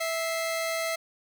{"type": "tone pair together", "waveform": "sawtooth", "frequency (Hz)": [655.1, 2093], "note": ["E5", "C7"], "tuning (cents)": [-11, 0], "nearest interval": "octave + minor sixth", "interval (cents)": 2011, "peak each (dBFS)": [-25, -30], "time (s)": [0, 0.96], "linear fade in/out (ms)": 10, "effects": []}